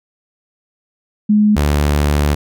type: tone pair in turn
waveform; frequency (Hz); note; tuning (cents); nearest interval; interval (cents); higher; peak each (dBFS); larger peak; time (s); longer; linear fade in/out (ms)
sine / sawtooth; 210.2 / 73.34; G#3 / D2; +21 / -2; octave + tritone; 1823; first; -8; neither; 1.29-1.56 / 1.56-2.35; second; 10
effects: none